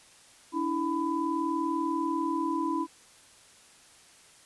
sine tone cluster, 287.4 / 327.6 / 1000 Hz, D4 / E4 / B5, -37 / -11 / +21 cents, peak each -32 / -30 / -31 dBFS, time 0.52-2.87 s, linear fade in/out 50 ms, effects white hiss -56 dBFS RMS until 4.45 s + resampled to 24000 Hz

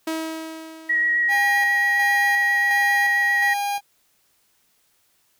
sawtooth tone with exponential decay, 320.9 Hz, E4, 46 cents flat, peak -19 dBFS, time 0.07-1.87 s, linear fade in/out 5 ms, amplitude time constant 390 ms
sine tone with vibrato, 1905 Hz, A#6, 37 cents sharp, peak -17 dBFS, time 0.89-3.54 s, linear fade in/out 10 ms, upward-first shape square, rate 7.5 Hz, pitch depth 10 cents each way
45% pulse tone with tremolo, 810 Hz, G#5, 43 cents flat, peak -22 dBFS, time 1.28-3.81 s, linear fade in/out 50 ms, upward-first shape square, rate 1.4 Hz, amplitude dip 40%
effects white hiss -64 dBFS RMS until 5.39 s

